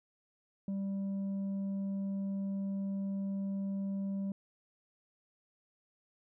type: tone with tanh clipping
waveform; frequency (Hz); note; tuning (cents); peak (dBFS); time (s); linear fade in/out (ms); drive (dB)
sine; 196; G3; 0; -34; 0.68-4.32; 2; 4
effects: none